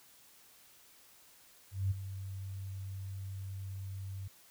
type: tone with ADSR envelope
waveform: sine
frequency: 96.7 Hz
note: G2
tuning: 23 cents flat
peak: -27 dBFS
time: 1.71-4.28 s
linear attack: 200 ms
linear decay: 16 ms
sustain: -12 dB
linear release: 7 ms
effects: white hiss -61 dBFS RMS until 4.5 s